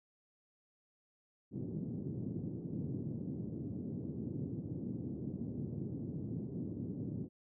pink band-pass noise, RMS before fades -41 dBFS, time 1.51-7.29 s, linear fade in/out 50 ms, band 110 to 330 Hz, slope 24 dB/octave, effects none

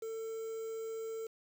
triangle tone with quantisation, 447.5 Hz, A4, 29 cents sharp, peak -36 dBFS, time 0.02-1.27 s, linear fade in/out 5 ms, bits 9, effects none

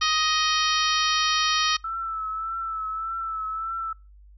harmonic tone, 625 Hz, D#5, 8 cents sharp, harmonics 2 / 3 / 4 / 5 / 6 / 7 / 8 / 9, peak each -24 / -30 / -31 / -28 / -30 / -30 / -32 / -31 dBFS, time 0.01-1.77 s, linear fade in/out 10 ms
sine tone with vibrato, 1318.5 Hz, E6, in tune, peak -27 dBFS, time 1.84-3.93 s, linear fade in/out 5 ms, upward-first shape triangle, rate 1.7 Hz, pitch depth 41 cents each way
effects noise-tail reverb RT60 0.3 s tail -26 dB re dry + added 50 Hz sine -47 dBFS peak until 4.37 s

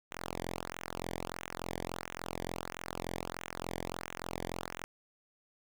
sawtooth tone with flanger, 43.45 Hz, F1, 8 cents flat, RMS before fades -41 dBFS, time 0.11-4.84 s, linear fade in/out 0 ms, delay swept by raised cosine 0.21 to 0.76 ms, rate 1.5 Hz, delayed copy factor -1, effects none

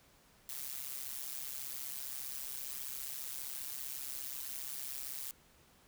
blue noise with amplitude modulation, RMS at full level -39 dBFS, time 0.49-5.31 s, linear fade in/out 2 ms, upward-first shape sine, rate 135 Hz, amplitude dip 85%, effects pink hiss -65 dBFS RMS until 5.87 s

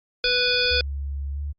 harmonic tone, 493.9 Hz, B4, in tune, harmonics 1 / 3 / 5 / 7 / 9 / 10, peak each -26 / -26 / -26 / -26 / -26 / -26 dBFS, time 0.24-0.81 s, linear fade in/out 2 ms
brown noise, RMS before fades -44 dBFS, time 0.24-0.82 s, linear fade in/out 10 ms
sine tone with pitch glide, 69.8 to 72.14 Hz, C#2 to D2, +13 to -30 cents, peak -26 dBFS, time 0.7-1.53 s, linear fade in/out 20 ms, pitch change +57 cents, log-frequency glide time 1.33-1.4 s
effects Opus 48 kbps

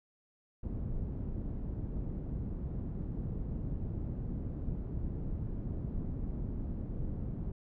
pink low-pass noise, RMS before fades -37 dBFS, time 0.63-7.52 s, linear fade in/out 5 ms, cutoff 230 Hz, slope 12 dB/octave, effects none

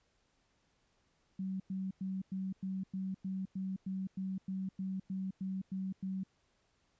sine tone bursts, 190 Hz, F#3, 46 cents sharp, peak -35 dBFS, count 16, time 1.39-6.235 s, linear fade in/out 5 ms, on 210 ms, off 99 ms, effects pink hiss -75 dBFS RMS until 6.99 s + resampled to 16000 Hz

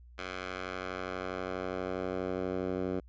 10% pulse tone with band-pass filter sweep, 92.3 Hz, F#2, 4 cents flat, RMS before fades -36 dBFS, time 0.18-3 s, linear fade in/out 5 ms, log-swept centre 2000 to 350 Hz, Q 0.8, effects added 60 Hz sine -51 dBFS peak until 3.08 s + resampled to 16000 Hz

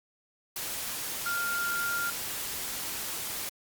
sine tone in noise, 1396.9 Hz, F6, in tune, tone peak -29 dBFS, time 1.26-2.1 s, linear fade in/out 2 ms, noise white, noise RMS -35 dBFS, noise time 0.56-3.49 s, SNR +3 dB, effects Opus 48 kbps

